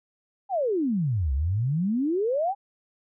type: exponential two-way sweep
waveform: sine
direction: down then up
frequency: 830 to 64 to 830 Hz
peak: -22 dBFS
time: 0.49-2.55 s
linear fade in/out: 50 ms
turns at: 1.33 s
effects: none